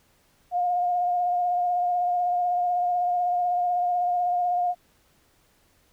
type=tone with vibrato; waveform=sine; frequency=712 Hz; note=F5; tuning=33 cents sharp; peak=-21 dBFS; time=0.51-4.75 s; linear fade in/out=50 ms; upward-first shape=sine; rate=16 Hz; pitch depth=21 cents each way; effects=pink hiss -63 dBFS RMS until 5.92 s